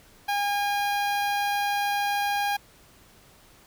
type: tone with notch filter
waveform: sawtooth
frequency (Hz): 813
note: G#5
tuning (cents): -37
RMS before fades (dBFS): -26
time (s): 0.28-2.57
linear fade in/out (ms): 10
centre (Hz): 7800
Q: 1.1
effects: pink hiss -55 dBFS RMS until 3.66 s